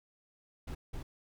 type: noise bursts at uneven times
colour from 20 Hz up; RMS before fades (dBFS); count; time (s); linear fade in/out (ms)
brown; -40; 2; 0.67-0.75 / 0.93-1.03; 10
effects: none